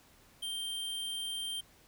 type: tone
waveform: square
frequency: 3160 Hz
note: G7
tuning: 13 cents sharp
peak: -36 dBFS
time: 0.42-1.61 s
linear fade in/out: 10 ms
effects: pink hiss -62 dBFS RMS until 1.87 s